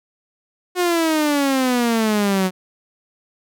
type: exponential sweep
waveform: sawtooth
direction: down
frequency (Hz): 364.5 to 182.9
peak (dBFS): -12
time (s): 0.75-2.51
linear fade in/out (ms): 50
effects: none